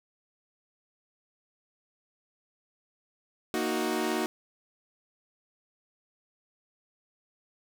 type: chord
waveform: sawtooth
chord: D# minor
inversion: second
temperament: equal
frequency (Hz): 233.1 / 311.1 / 370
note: A#3 / D#4 / F#4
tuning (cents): 0 / 0 / 0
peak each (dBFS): -29 / -28 / -27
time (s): 3.54-4.26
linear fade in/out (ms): 0
effects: none